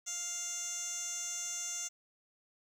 15% pulse tone with band-pass filter, 698.5 Hz, F5, in tune, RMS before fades -39 dBFS, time 0.06-1.89 s, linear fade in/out 20 ms, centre 6400 Hz, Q 5, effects 11-bit

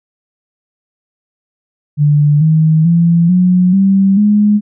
sine tone with pitch steps, 147.3 / 157.87 / 169.2 / 181.35 / 194.36 / 208.3 Hz, D3 / D#3 / E3 / F#3 / G3 / G#3, +6 / +25 / +45 / -34 / -15 / +5 cents, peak -6 dBFS, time 1.97-4.61 s, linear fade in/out 50 ms, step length 440 ms, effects none

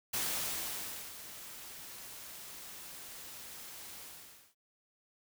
white noise with ADSR envelope, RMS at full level -34 dBFS, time 0.13-4.55 s, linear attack 11 ms, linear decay 980 ms, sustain -14 dB, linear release 550 ms, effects none

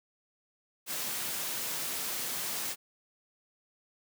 white high-pass noise, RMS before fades -35 dBFS, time 0.86-2.76 s, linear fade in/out 50 ms, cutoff 110 Hz, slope 48 dB/octave, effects none

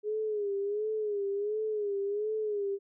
sine tone with vibrato, 415.3 Hz, G#4, in tune, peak -29 dBFS, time 0.03-2.79 s, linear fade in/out 50 ms, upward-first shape sine, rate 1.4 Hz, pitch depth 81 cents each way, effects none

